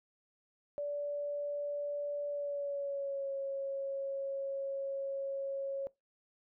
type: tone with pitch glide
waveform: sine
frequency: 579 to 548.4 Hz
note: D5 to C#5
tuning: -25 to -19 cents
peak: -34 dBFS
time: 0.78-5.87 s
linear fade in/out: 0 ms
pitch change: -94 cents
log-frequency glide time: 2.28-3.32 s
effects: noise-tail reverb RT60 0.2 s tail -22 dB re dry